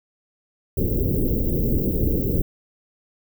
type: band-stop noise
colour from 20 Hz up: pink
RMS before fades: -21 dBFS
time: 0.77-2.42 s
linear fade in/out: 5 ms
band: 490 to 16000 Hz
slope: 48 dB/octave
effects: none